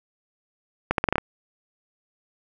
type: accelerating click train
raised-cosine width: 0.5 ms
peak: -5 dBFS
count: 7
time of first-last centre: 0.91-1.182 s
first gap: 72 ms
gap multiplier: 0.81
effects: none